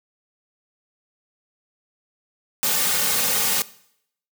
white noise with comb filter, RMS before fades -21 dBFS, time 2.63-3.62 s, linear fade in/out 0 ms, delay 3 ms, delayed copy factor -0.8, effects noise-tail reverb RT60 0.7 s tail -19 dB re dry + high-pass 150 Hz 12 dB/octave

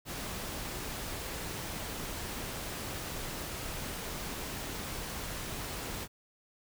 pink noise, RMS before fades -39 dBFS, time 0.05-6.08 s, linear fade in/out 50 ms, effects none

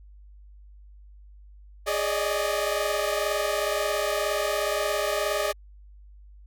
sawtooth tone cluster, 414.8 / 574 / 611 / 633 Hz, G#4 / D5 / D#5 / D#5, -2 / -40 / -32 / +30 cents, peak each -27 / -26 / -24 / -30 dBFS, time 1.86-5.53 s, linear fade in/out 20 ms, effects added 50 Hz sine -46 dBFS peak until 6.46 s

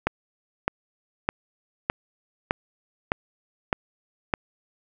click train, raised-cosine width 0.5 ms, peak -6 dBFS, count 8, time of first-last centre 0.07-4.338 s, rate 1.64 Hz, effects none

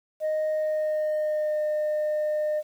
sine tone with pitch glide, 620 to 607.2 Hz, D#5 to D#5, -6 to -42 cents, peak -21 dBFS, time 0.2-2.63 s, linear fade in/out 50 ms, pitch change -36 cents, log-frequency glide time 0.49-1.62 s, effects tanh soft clip ceiling -22 dBFS + 9-bit

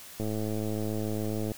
click train, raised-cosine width 2 ms, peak -20 dBFS, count 142, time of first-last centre 0.2-1.518 s, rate 107 Hz, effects white hiss -47 dBFS RMS until 1.57 s

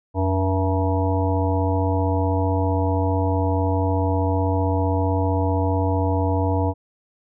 harmonic tone with a mistuned harmonic, 95.4 Hz, G2, 47 cents flat, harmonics 1 / 3 / 5 / 7 / 9 / 10, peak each -20 / -25 / -27 / -28 / -30 / -30 dBFS, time 0.14-6.74 s, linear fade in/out 50 ms, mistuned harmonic 1, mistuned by -98 cents, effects none

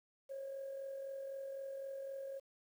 sine tone with amplitude modulation, 544 Hz, C#5, 33 cents flat, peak -39 dBFS, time 0.29-2.4 s, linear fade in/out 20 ms, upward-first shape sine, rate 43.9 Hz, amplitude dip 45%, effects tanh soft clip ceiling -38 dBFS + 11-bit

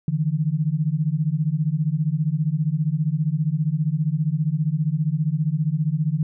sine beating tone pair, 146.83 / 161.83 Hz, D3 / E3, 0 / -32 cents, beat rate 15 Hz, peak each -22 dBFS, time 0.08-6.23 s, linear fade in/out 2 ms, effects none

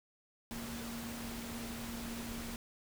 sine tone in noise, 233.1 Hz, A#3, in tune, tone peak -43 dBFS, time 0.51-2.56 s, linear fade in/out 0 ms, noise pink, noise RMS -45 dBFS, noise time 0.51-2.56 s, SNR -1 dB, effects none

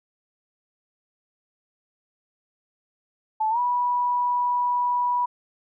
sine tone with pitch glide, 871 to 977.7 Hz, A5 to B5, -18 to -18 cents, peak -20 dBFS, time 3.4-5.26 s, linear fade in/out 10 ms, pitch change +200 cents, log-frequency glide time 3.5-3.59 s, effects none

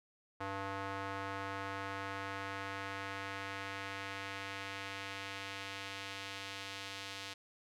square tone with band-pass filter sweep, 98 Hz, G2, in tune, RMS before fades -43 dBFS, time 0.4-7.34 s, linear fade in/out 10 ms, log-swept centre 1100 to 3600 Hz, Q 1.1, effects none

